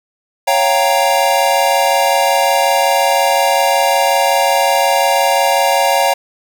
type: chord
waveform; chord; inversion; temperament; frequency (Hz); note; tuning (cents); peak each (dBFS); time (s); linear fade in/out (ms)
square; G half-diminished seventh; second; equal; 554.4 / 698.5 / 784 / 932.3; Db5 / F5 / G5 / Bb5; 0 / 0 / 0 / 0; -17; 0.47-6.14; 10
effects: none